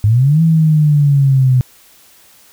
sine linear two-way sweep, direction up then down, 100 to 164.81 to 125.5 Hz, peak -7 dBFS, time 0.04-1.61 s, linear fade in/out 0 ms, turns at 0.42 s, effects white hiss -46 dBFS RMS until 2.52 s

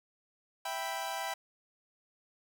sawtooth chord, E minor, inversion none, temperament equal, 659.3 / 784 / 987.8 Hz, E5 / G5 / B5, 0 / 0 / 0 cents, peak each -37 / -34 / -36 dBFS, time 0.65-1.34 s, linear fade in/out 5 ms, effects none

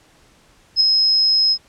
sine tone with ADSR envelope, 5130 Hz, E8, 48 cents flat, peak -8 dBFS, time 0.76-1.58 s, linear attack 47 ms, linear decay 3 ms, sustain -4 dB, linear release 64 ms, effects pink hiss -53 dBFS RMS until 1.68 s + low-pass 9000 Hz 12 dB/octave

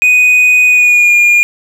triangle tone with pitch glide, 2489 to 2420 Hz, D#7 to D#7, 0 to -49 cents, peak -3 dBFS, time 0.02-1.43 s, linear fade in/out 0 ms, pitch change -49 cents, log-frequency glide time 0.66-1.14 s, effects none

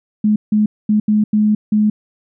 sine tone bursts at uneven times, 212 Hz, G#3, 36 cents sharp, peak -10 dBFS, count 6, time 0.24-0.36 / 0.52-0.66 / 0.89-1 / 1.08-1.24 / 1.33-1.55 / 1.72-1.9 s, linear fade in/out 5 ms, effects none

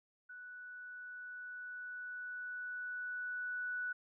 sine tone with level ramp, 1480 Hz, F#6, in tune, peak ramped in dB -48 to -36 dBFS, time 0.29-3.93 s, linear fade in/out 10 ms, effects none

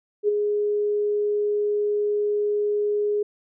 sine tone with ADSR envelope, 415.3 Hz, G#4, in tune, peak -15 dBFS, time 0.23-3.23 s, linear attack 53 ms, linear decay 15 ms, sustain -5 dB, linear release 6 ms, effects none

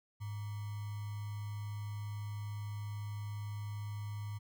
sine tone with sample-and-hold, 103.83 Hz, G#2, in tune, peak -38 dBFS, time 0.2-4.39 s, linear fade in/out 20 ms, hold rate 1050 Hz, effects none

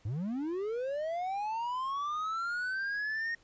triangle linear sweep, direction up, 92.5 to 1864.7 Hz, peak -30 dBFS, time 0.05-3.35 s, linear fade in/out 5 ms, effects pink hiss -65 dBFS RMS until 3.43 s + resampled to 16000 Hz

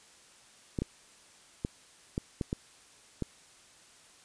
clicks, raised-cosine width 3 ms, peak -18 dBFS, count 7, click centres 0.788 / 0.82 / 1.649 / 2.179 / 2.412 / 2.529 / 3.223 s, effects white hiss -58 dBFS RMS until 4.24 s + resampled to 22050 Hz

